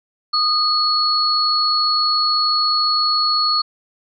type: tone pair together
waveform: sine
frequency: 1237 / 4366 Hz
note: D#6 / C#8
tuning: -10 / -27 cents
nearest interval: octave + minor seventh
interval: 2183 cents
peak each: -19 / -16 dBFS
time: 0.33-3.62 s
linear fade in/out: 10 ms
effects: none